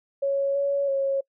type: tone with pitch steps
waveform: sine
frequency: 554 / 561 / 547 Hz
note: C#5 / C#5 / C#5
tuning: -1 / +21 / -23 cents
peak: -21 dBFS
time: 0.22-1.21 s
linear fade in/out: 10 ms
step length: 330 ms
effects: noise-tail reverb RT60 0.1 s tail -26 dB re dry